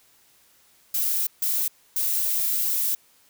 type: noise bursts at uneven times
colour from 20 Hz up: violet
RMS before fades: -24 dBFS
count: 3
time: 0.94-1.27 / 1.42-1.68 / 1.96-2.95 s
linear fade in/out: 5 ms
effects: white hiss -59 dBFS RMS until 3.29 s